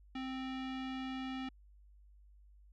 square tone with low-pass filter, 261.7 Hz, C4, in tune, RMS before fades -41 dBFS, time 0.15-1.49 s, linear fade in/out 5 ms, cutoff 3100 Hz, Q 2, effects added 50 Hz sine -58 dBFS peak until 2.72 s

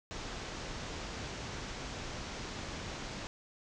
pink low-pass noise, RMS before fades -42 dBFS, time 0.11-3.27 s, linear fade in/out 0 ms, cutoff 7000 Hz, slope 48 dB/octave, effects none

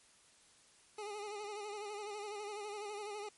25% pulse tone with vibrato, 415.3 Hz, G#4, in tune, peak -38 dBFS, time 0.98-3.29 s, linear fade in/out 5 ms, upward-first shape sine, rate 12 Hz, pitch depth 58 cents each way, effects white hiss -65 dBFS RMS until 3.37 s + MP3 48 kbps

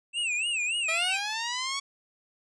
square tone with vibrato, 2637 Hz, E7, in tune, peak -27 dBFS, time 0.13-1.2 s, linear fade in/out 50 ms, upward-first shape sine, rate 3.5 Hz, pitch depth 160 cents each way
10% pulse linear sweep, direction up, 633 to 1126 Hz, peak -21 dBFS, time 0.88-1.8 s, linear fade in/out 10 ms
effects resampled to 22050 Hz

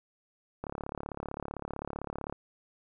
click train, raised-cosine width 1 ms, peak -22 dBFS, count 61, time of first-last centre 0.64-2.325 s, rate 35.6 Hz, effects none

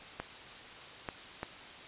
clicks, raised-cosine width 0.5 ms, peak -21 dBFS, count 3, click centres 0.2 / 1.088 / 1.431 s, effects white hiss -48 dBFS RMS until 1.87 s + resampled to 8000 Hz

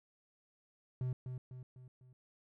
triangle tone with echo, 127 Hz, B2, 49 cents sharp, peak -32 dBFS, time 1.01-1.13 s, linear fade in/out 2 ms, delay 250 ms, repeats 4, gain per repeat -6 dB, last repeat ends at 2.13 s, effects none

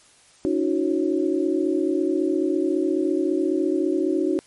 sine tone cluster, 285.5 / 320 / 369.2 / 549 Hz, D4 / D#4 / F#4 / C#5, -49 / +49 / -4 / -17 cents, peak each -25 / -23 / -23 / -32 dBFS, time 0.45-4.39 s, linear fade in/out 0 ms, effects white hiss -54 dBFS RMS until 4.46 s + MP3 48 kbps

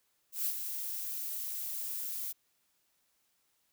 violet noise with ADSR envelope, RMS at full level -31 dBFS, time 0.32-2.33 s, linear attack 140 ms, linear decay 69 ms, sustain -7 dB, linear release 19 ms, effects white hiss -75 dBFS RMS until 3.72 s

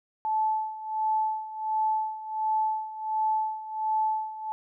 sine tone with tremolo, 870 Hz, A5, 20 cents flat, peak -22 dBFS, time 0.25-4.52 s, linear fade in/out 0 ms, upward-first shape sine, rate 1.4 Hz, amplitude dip 80%, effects none

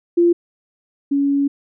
sine tone pair in turn, 344.7 / 280.8 Hz, F4 / C#4, -23 / +22 cents, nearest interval major third, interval 355 cents, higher first, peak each -10 / -14 dBFS, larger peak first, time 0.17-0.33 / 1.11-1.48 s, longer second, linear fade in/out 10 ms, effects none

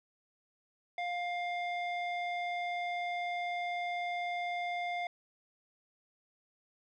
square tone with low-pass filter, 704 Hz, F5, 14 cents sharp, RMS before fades -36 dBFS, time 0.98-5.07 s, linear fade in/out 2 ms, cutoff 2700 Hz, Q 2.2, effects none

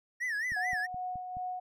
triangle tone with vibrato, 1831 Hz, A#6, 32 cents flat, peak -29 dBFS, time 0.2-0.87 s, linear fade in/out 20 ms, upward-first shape sine, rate 4.6 Hz, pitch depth 170 cents each way
click train, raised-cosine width 5 ms, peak -35 dBFS, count 5, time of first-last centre 0.52-1.369 s, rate 4.71 Hz
sine tone with tremolo, 732 Hz, F#5, 19 cents flat, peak -33 dBFS, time 0.56-1.6 s, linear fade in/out 10 ms, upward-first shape sine, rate 2.5 Hz, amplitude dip 45%
effects none

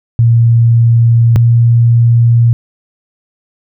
sine tone pair in turn, 116.5 / 117.51 Hz, A#2 / A#2, -1 / +14 cents, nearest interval unison, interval 15 cents, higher second, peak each -4 dBFS, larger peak neither, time 0.19-1.36 / 1.36-2.53 s, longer neither, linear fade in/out 0 ms, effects none

